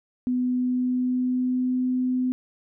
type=tone with pitch glide; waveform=sine; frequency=250 to 253.6 Hz; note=B3 to B3; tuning=+21 to +46 cents; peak=-21 dBFS; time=0.27-2.32 s; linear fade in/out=0 ms; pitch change=+25 cents; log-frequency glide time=0.41-1.83 s; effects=none